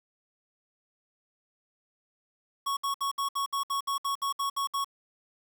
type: tone bursts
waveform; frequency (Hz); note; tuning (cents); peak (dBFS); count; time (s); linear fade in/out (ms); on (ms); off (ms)
square; 1108.7; C#6; 0; -28; 13; 2.66-4.846; 10; 110; 63
effects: 9-bit